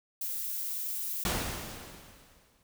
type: noise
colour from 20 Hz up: violet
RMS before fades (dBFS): -35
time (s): 0.21-1.24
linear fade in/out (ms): 5
type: noise with exponential decay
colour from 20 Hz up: pink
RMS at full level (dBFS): -29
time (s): 1.25-2.63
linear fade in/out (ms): 1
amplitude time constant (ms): 300
effects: none